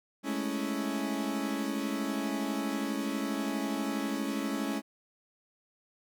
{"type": "chord", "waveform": "40% pulse", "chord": "A major seventh", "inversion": "third", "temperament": "equal", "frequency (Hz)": [207.7, 220, 277.2, 329.6], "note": ["G#3", "A3", "C#4", "E4"], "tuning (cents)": [0, 0, 0, 0], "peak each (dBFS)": [-36, -37, -33, -38], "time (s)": [0.23, 4.82], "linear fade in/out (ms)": 50, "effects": []}